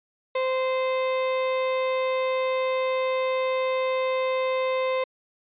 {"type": "tone", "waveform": "35% pulse", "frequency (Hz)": 519, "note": "C5", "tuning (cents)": -14, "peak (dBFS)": -21, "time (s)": [0.35, 5.04], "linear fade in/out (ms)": 5, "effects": ["resampled to 8000 Hz"]}